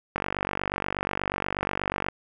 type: click train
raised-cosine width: 0.5 ms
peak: -11 dBFS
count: 94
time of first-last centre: 0.16-2.085 s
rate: 48.3 Hz
effects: none